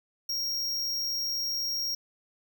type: tone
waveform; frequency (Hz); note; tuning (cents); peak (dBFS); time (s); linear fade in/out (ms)
square; 5588; F8; 0; -29; 0.29-1.95; 5
effects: none